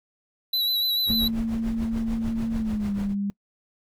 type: tone with vibrato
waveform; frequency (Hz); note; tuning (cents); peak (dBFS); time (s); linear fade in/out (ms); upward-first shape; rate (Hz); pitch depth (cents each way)
square; 3951; B7; 0; -22; 0.53-1.28; 5; sine; 6.8; 37
type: noise with tremolo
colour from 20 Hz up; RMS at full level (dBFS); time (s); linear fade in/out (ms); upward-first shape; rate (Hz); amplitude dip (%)
brown; -30; 1.06-3.15; 50; triangle; 6.8; 85
type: tone with pitch glide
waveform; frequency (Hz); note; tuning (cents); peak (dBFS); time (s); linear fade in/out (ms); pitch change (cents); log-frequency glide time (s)
sine; 226.4 to 200.5; A3 to G3; +50 to +39; -24; 1.1-3.3; 0; -211; 2.55-2.94
effects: noise-tail reverb RT60 0.1 s tail -24 dB re dry